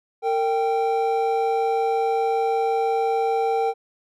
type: tone pair together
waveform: triangle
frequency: 456.9 / 783.3 Hz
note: A#4 / G5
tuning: -35 / -2 cents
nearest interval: major sixth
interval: 933 cents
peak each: -20 dBFS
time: 0.22-3.74 s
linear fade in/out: 50 ms
effects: none